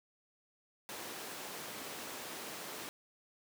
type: high-pass noise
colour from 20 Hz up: pink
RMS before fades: -45 dBFS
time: 0.89-2.89 s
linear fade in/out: 0 ms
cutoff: 280 Hz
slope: 12 dB/octave
effects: none